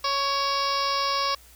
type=harmonic tone with a mistuned harmonic; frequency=554.4 Hz; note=C#5; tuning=in tune; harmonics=1 / 2 / 3 / 4 / 5 / 6 / 7 / 8 / 9 / 10; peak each=-33 / -25 / -38 / -36 / -37 / -38 / -36 / -35 / -32 / -33 dBFS; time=0.04-1.35 s; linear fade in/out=5 ms; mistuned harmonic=4; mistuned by=+35 cents; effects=added 60 Hz sine -53 dBFS peak until 1.55 s + white hiss -53 dBFS RMS until 1.55 s